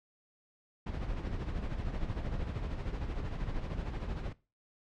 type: noise with tremolo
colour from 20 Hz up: brown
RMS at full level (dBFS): -34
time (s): 0.86-4.33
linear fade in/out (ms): 10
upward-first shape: sine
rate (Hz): 13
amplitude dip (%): 55
effects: noise-tail reverb RT60 0.3 s tail -19 dB re dry + low-pass 4000 Hz 12 dB/octave